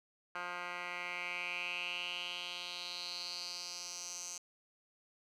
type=tone with band-pass filter sweep; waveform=10% pulse; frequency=176.8 Hz; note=F3; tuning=22 cents sharp; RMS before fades=-42 dBFS; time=0.35-4.38 s; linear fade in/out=5 ms; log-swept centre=1600 to 6500 Hz; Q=4.7; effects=none